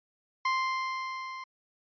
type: tone with level ramp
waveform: 30% pulse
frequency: 1046.5 Hz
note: C6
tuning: in tune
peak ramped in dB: -22 to -36 dBFS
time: 0.45-1.44 s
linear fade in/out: 5 ms
effects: resampled to 11025 Hz